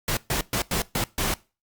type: noise bursts at uneven times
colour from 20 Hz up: pink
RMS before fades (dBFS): -25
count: 6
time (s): 0.08-0.17 / 0.3-0.41 / 0.53-0.62 / 0.71-0.82 / 0.95-1.04 / 1.18-1.34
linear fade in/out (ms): 2
effects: noise-tail reverb RT60 0.3 s tail -21 dB re dry + Opus 48 kbps